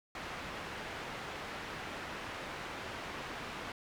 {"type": "low-pass noise", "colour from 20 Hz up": "white", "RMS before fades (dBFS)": -43, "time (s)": [0.15, 3.72], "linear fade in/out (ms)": 2, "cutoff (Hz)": 2000, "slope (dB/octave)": 12, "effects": []}